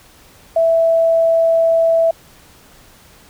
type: tone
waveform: sine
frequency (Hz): 659.3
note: E5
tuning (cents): 0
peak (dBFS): -10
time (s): 0.56-2.11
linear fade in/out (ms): 5
effects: pink hiss -46 dBFS RMS until 3.29 s